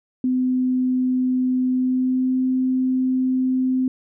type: tone with pitch glide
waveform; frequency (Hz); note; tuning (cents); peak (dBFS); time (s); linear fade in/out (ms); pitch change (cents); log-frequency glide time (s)
sine; 254.8 to 257.8; C4 to C4; -46 to -26; -17; 0.24-3.88; 2; +20; 1.7-2.42
effects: none

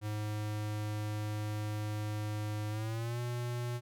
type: tone with pitch glide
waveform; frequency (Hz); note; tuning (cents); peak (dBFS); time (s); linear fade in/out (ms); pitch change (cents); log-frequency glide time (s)
square; 105.9 to 120.95; G#2 to B2; +34 to -36; -35; 0.01-3.81; 50; +230; 2.7-3.2
effects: none

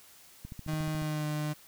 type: click train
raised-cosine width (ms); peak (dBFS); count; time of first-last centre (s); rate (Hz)
5; -29; 9; 0.45-1.021; 14
type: tone with pitch glide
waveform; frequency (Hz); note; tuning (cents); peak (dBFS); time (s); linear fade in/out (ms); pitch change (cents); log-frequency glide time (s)
35% pulse; 155.56 to 150.96; D#3 to D3; 0 to +48; -29; 0.67-1.54; 20; -52; 0.93-1.27
effects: white hiss -56 dBFS RMS until 1.67 s

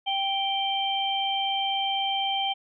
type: harmonic tone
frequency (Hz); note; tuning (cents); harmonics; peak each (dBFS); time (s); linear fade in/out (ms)
784; G5; 0; 1 / 3 / 4; -27 / -36 / -27; 0.06-2.54; 20
effects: none

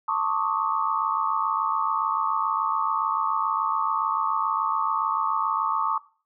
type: tone cluster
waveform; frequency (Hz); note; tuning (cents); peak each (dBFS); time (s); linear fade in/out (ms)
sine; 893 / 1090 / 1157 / 1255; A5 / C#6 / D6 / D#6; +25 / -29 / -26 / +15; -28; 0.08-5.98; 5
effects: noise-tail reverb RT60 0.4 s tail -18 dB re dry

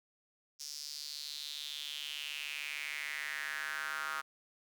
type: tone with high-pass filter sweep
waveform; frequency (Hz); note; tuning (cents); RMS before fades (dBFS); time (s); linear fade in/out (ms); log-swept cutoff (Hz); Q
square; 73.42; D2; 0; -41; 0.59-4.22; 20; 5500 to 1300; 4.8
effects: none

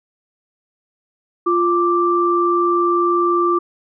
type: tone pair together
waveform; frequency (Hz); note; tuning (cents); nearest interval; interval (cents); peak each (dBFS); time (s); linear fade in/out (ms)
sine; 348.7 / 1174.7; F4 / D6; -3 / 0; octave + major sixth; 2103; -16; 1.46-3.59; 10
effects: none

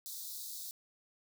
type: high-pass noise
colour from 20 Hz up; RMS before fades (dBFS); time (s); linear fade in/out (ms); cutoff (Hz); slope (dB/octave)
white; -44; 0.06-0.71; 0; 3600; 96
effects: none

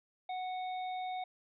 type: harmonic tone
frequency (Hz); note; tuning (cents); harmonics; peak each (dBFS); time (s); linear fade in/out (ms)
739; F#5; -2; 1 / 3 / 5; -36 / -49 / -51; 0.29-1.24; 5
effects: none

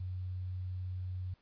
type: tone with quantisation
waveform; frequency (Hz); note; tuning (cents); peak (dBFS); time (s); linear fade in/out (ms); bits
sine; 91.8; F#2; -13; -36; 0-1.34; 5; 11
effects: pink hiss -71 dBFS RMS until 1.41 s + resampled to 11025 Hz

